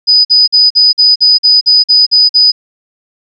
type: tone bursts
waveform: sine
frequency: 4978 Hz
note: D#8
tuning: in tune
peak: -3 dBFS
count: 11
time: 0.07-2.52 s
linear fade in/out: 20 ms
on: 180 ms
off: 47 ms
effects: none